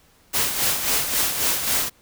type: noise with tremolo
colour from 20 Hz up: white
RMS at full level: -20 dBFS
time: 0.33-1.9 s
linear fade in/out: 20 ms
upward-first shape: sine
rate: 3.7 Hz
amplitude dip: 55%
effects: pink hiss -57 dBFS RMS until 2.01 s